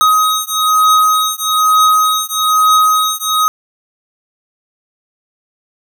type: beating tone pair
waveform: square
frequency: 1260 / 1261.1 Hz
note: D#6 / D#6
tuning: +21 / +23 cents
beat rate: 1.1 Hz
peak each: -13 dBFS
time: 0.01-3.48 s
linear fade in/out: 0 ms
effects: none